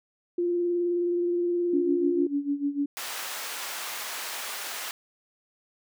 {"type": "tone with vibrato", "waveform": "sine", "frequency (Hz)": 349.2, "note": "F4", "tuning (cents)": 0, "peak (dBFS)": -23, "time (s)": [0.38, 2.27], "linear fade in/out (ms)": 5, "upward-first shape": "sine", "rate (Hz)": 19, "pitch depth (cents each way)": 18}
{"type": "tone with tremolo", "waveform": "sine", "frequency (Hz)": 284.9, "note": "C#4", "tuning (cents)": 48, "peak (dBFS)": -22, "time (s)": [1.73, 2.86], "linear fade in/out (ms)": 5, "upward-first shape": "sine", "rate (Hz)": 6.7, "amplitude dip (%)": 80}
{"type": "high-pass noise", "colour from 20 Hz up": "pink", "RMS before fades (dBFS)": -35, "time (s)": [2.97, 4.91], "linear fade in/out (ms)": 0, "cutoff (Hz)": 930, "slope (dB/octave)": 12}
{"effects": []}